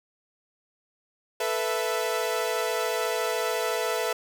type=chord; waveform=sawtooth; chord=A suspended second; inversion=none; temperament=equal with one note detuned; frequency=440 / 493.9 / 662.3 Hz; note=A4 / B4 / E5; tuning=0 / 0 / +8 cents; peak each=-26 dBFS; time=1.4-4.13 s; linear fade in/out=5 ms; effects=none